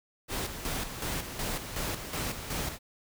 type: noise with tremolo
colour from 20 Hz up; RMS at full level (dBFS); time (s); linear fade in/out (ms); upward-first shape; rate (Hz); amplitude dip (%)
pink; -33; 0.28-2.79; 50; square; 2.7; 55
effects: none